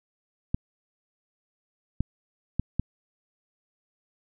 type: clicks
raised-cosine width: 5 ms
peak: -12 dBFS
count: 4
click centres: 0.545 / 2.006 / 2.596 / 2.796 s
effects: none